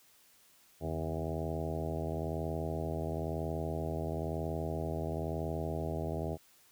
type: harmonic tone with a mistuned harmonic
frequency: 81 Hz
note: E2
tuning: 30 cents flat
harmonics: 1 / 2 / 3 / 4 / 5 / 6 / 7 / 8 / 9 / 10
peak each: -39 / -39 / -44 / -43 / -42 / -45 / -46 / -42 / -48 / -49 dBFS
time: 0.8-6.38 s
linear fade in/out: 50 ms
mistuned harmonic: 2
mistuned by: -93 cents
effects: white hiss -64 dBFS RMS until 6.71 s